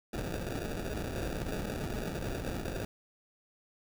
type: noise with sample-and-hold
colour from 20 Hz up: pink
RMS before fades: -36 dBFS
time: 0.13-2.85 s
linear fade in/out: 5 ms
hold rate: 1050 Hz
effects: none